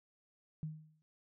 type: tone with exponential decay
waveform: sine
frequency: 155.56 Hz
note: D#3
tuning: in tune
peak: -35 dBFS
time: 0.63-1.02 s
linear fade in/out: 0 ms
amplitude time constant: 84 ms
effects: none